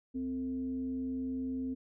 sine tone with frequency modulation, 260 Hz, C4, 11 cents flat, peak -33 dBFS, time 0.14-1.75 s, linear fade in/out 20 ms, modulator 190 Hz, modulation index 0.33, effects none

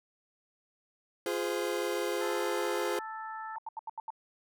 40% pulse chord, F minor, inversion none, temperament equal with one note detuned, 349.2 / 415.3 / 514.9 Hz, F4 / Ab4 / C5, 0 / 0 / -28 cents, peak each -34 dBFS, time 1.26-2.99 s, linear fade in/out 2 ms
harmonic tone, 440 Hz, A4, in tune, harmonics 2 / 3 / 4, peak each -40 / -42 / -46 dBFS, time 2.21-3.56 s, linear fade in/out 2 ms
sine tone bursts, 893 Hz, A5, 25 cents sharp, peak -35 dBFS, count 6, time 3.56-4.104 s, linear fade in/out 2 ms, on 24 ms, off 80 ms
effects none

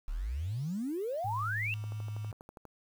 sine exponential sweep, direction up, 33.02 to 2794 Hz, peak -32 dBFS, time 0.08-1.74 s, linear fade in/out 0 ms
sine tone with vibrato, 106.3 Hz, G#2, 41 cents sharp, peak -35 dBFS, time 1.24-2.32 s, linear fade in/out 10 ms, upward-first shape triangle, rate 10 Hz, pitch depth 11 cents each way
click train, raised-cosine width 1 ms, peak -34 dBFS, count 11, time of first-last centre 1.84-2.653 s, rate 12.3 Hz
effects 9-bit

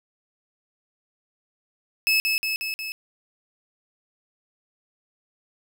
30% pulse tone with echo, 2597 Hz, E7, 26 cents flat, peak -15 dBFS, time 2.07-2.2 s, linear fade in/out 0 ms, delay 180 ms, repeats 4, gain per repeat -3 dB, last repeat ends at 2.92 s, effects none

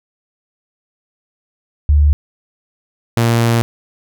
sine / sawtooth tone pair in turn, 73.42 / 116.51 Hz, D2 / A#2, 0 / 0 cents, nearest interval minor sixth, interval 800 cents, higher second, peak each -7 dBFS, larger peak neither, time 1.89-2.13 / 3.17-3.62 s, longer second, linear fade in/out 0 ms, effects none

